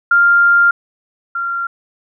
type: tone pair in turn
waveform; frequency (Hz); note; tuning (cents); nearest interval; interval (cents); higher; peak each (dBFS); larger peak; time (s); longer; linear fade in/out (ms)
sine; 1396.9 / 1381.7; F6 / F6; 0 / -19; unison; 19; first; -7 / -17; first; 0.11-0.71 / 1.35-1.67; first; 5
effects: none